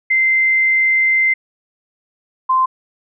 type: tone pair in turn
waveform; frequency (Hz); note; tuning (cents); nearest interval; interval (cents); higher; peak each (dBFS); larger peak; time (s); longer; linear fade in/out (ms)
sine; 2079 / 1039.5; C7 / C6; -12 / -12; octave; 1200; first; -11; neither; 0.1-1.34 / 2.49-2.66; first; 10
effects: none